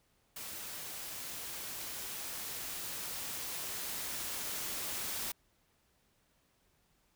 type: noise with level ramp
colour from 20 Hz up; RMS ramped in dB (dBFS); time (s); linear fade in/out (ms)
white; -44 to -38; 0.36-5.32; 5
effects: pink hiss -73 dBFS RMS until 7.15 s